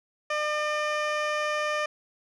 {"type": "tone with low-pass filter", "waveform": "15% pulse", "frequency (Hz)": 602, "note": "D5", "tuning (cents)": 43, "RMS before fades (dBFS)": -28, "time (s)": [0.3, 1.86], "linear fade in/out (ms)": 5, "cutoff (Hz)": 5000, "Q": 0.64, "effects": []}